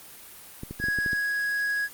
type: clicks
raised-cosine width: 3 ms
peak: -22 dBFS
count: 8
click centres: 0.634 / 0.71 / 0.8 / 0.84 / 0.885 / 0.987 / 1.062 / 1.132 s
type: tone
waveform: triangle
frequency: 1661.2 Hz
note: G#6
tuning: in tune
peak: -22 dBFS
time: 0.79-1.89 s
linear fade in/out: 50 ms
effects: white hiss -46 dBFS RMS until 1.93 s + Opus 32 kbps